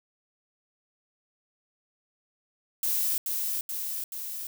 violet noise with echo, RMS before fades -27 dBFS, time 2.83-3.18 s, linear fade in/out 2 ms, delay 430 ms, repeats 3, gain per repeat -3 dB, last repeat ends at 4.47 s, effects none

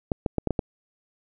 clicks, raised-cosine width 2 ms, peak -10 dBFS, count 6, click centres 0.118 / 0.262 / 0.383 / 0.473 / 0.507 / 0.592 s, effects none

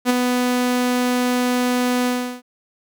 sawtooth tone with ADSR envelope, 248.1 Hz, B3, 8 cents sharp, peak -8 dBFS, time 0.05-2.42 s, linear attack 47 ms, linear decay 17 ms, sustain -5 dB, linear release 360 ms, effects none

